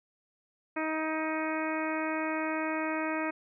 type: harmonic tone with a mistuned harmonic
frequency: 314.9 Hz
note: D#4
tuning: 21 cents sharp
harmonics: 1 / 2 / 3 / 4 / 5 / 6 / 7 / 8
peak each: -33 / -36 / -38 / -39 / -40 / -41 / -41 / -42 dBFS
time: 0.76-3.31 s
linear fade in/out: 10 ms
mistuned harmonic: 8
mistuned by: -22 cents
effects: none